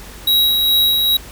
square tone with tremolo, 3849 Hz, B7, 45 cents flat, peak -11 dBFS, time 0.27-1.17 s, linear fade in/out 5 ms, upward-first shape sine, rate 2.4 Hz, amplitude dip 30%, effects added 50 Hz sine -38 dBFS peak until 1.31 s + pink hiss -37 dBFS RMS until 1.31 s

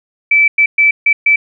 sine tone bursts at uneven times, 2316 Hz, D7, 25 cents flat, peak -6 dBFS, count 5, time 0.31-0.48 / 0.58-0.66 / 0.78-0.91 / 1.06-1.13 / 1.26-1.36 s, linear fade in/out 5 ms, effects none

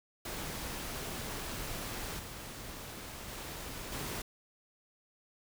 pink noise with level steps, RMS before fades -40 / -45 / -43 / -39 dBFS, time 0.25-4.22 s, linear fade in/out 5 ms, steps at 2.19 / 3.28 / 3.92 s, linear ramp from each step 2 ms, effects none

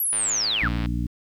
sine linear sweep, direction down, 11840 to 1177 Hz, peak -21 dBFS, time 0-0.68 s, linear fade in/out 2 ms
click train, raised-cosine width 0.3 ms, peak -18 dBFS, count 79, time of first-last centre 0.13-0.859 s, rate 107 Hz
harmonic tone, 59.3 Hz, A#1, 30 cents sharp, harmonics 1 / 2 / 3 / 4 / 5, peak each -26 / -29 / -31 / -32 / -33 dBFS, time 0.62-1.07 s, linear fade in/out 5 ms
effects 9-bit

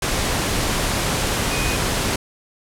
sine tone in noise, 2489 Hz, D#7, in tune, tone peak -28 dBFS, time 1.51-1.76 s, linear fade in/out 5 ms, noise pink, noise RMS -21 dBFS, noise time 0.02-2.16 s, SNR -10 dB, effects low-pass 11000 Hz 12 dB/octave

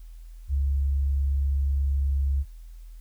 sine tone with pitch glide, 69.3 to 68.9 Hz, C#2 to C#2, 0 to -10 cents, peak -21 dBFS, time 0.48-2.45 s, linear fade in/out 50 ms, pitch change -10 cents, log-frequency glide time 1.91-2.23 s, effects added 41 Hz sine -40 dBFS peak until 3 s + white hiss -64 dBFS RMS until 3 s

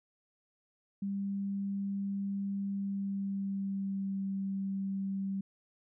sine tone with pitch glide, 198.1 to 194.7 Hz, G3 to G3, +18 to -12 cents, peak -32 dBFS, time 1.02-5.41 s, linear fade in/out 5 ms, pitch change -30 cents, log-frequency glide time 2.71-4.22 s, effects none

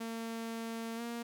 sawtooth tone with pitch glide, 227.7 to 235 Hz, A#3 to A#3, -40 to +14 cents, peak -34 dBFS, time 0-1.23 s, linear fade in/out 10 ms, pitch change +54 cents, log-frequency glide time 0.96-1.01 s, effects none

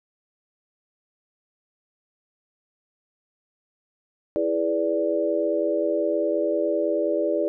sine chord, E dominant seventh, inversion none, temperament equal with one note detuned, 329.6 / 415.3 / 493.9 / 583.6 Hz, E4 / G#4 / B4 / D5, 0 / 0 / 0 / -11 cents, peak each -26 / -27 / -29 / -24 dBFS, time 4.36-7.48 s, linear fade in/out 0 ms, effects none

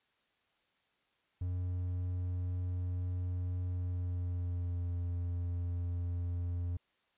triangle tone with pitch glide, 89.8 to 87.45 Hz, F2 to F2, +49 to +3 cents, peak -31 dBFS, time 1.41-6.77 s, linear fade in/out 5 ms, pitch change -46 cents, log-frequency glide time 3.7-4.89 s, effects white hiss -75 dBFS RMS until 7.17 s + resampled to 8000 Hz

